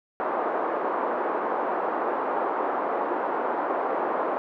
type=band-pass noise; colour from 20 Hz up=white; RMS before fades=-27 dBFS; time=0.2-4.38 s; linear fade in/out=0 ms; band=310 to 1100 Hz; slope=24 dB/octave; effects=none